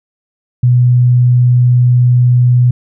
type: tone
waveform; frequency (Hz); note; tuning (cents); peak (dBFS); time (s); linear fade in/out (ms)
sine; 123.47; B2; 0; -5; 0.63-2.71; 5
effects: none